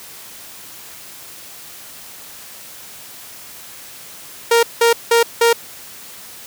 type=tone bursts; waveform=sawtooth; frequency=465.6 Hz; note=A#4; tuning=2 cents flat; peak=-6 dBFS; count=4; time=4.51-5.53 s; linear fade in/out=5 ms; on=120 ms; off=180 ms; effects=white hiss -37 dBFS RMS until 6.46 s + high-pass 60 Hz 12 dB/octave